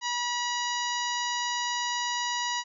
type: harmonic tone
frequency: 968 Hz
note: B5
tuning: 35 cents flat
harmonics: 1 / 2 / 3 / 4 / 5 / 6 / 7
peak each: -31 / -34 / -36 / -37 / -38 / -39 / -39 dBFS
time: 0.01-2.64 s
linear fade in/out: 50 ms
effects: none